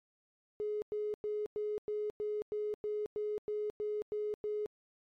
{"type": "tone bursts", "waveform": "triangle", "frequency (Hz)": 420.9, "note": "G#4", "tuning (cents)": 23, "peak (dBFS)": -29, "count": 13, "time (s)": [0.6, 4.66], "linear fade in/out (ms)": 0, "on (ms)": 220, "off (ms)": 100, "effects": ["tanh soft clip ceiling -31 dBFS", "MP3 64 kbps"]}